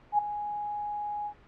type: tone with ADSR envelope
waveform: sine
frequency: 830.6 Hz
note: G#5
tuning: in tune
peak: -18 dBFS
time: 0.12-1.34 s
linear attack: 65 ms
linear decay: 7 ms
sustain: -13 dB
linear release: 77 ms
effects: pink hiss -56 dBFS RMS until 1.47 s + low-pass 2000 Hz 12 dB/octave